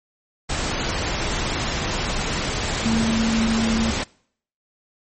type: tone in noise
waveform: sine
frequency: 224.9 Hz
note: A3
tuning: 38 cents sharp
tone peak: -18 dBFS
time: 2.85-3.91 s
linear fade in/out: 10 ms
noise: pink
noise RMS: -24 dBFS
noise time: 0.49-4.04 s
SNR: +3 dB
effects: noise-tail reverb RT60 0.6 s tail -24 dB re dry + MP3 32 kbps